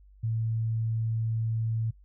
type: tone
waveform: sine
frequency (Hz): 112.5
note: A2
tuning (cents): +39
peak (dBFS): -26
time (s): 0.23-1.91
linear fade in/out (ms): 10
effects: noise-tail reverb RT60 0.1 s tail -23 dB re dry + added 49 Hz sine -52 dBFS peak until 2.04 s